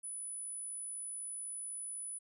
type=tone; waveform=sine; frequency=9956 Hz; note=D#9; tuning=in tune; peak=-38 dBFS; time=0.03-2.19 s; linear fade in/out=20 ms; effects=tanh soft clip ceiling -39 dBFS